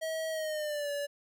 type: tone with pitch glide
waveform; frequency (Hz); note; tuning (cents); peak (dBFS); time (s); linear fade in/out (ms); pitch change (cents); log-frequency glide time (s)
square; 641 to 574.4; E5 to D5; -49 to -39; -33; 0.01-1.07; 20; -190; 0.3-0.91
effects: none